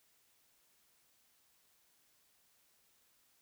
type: silence
effects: white hiss -72 dBFS RMS until 3.41 s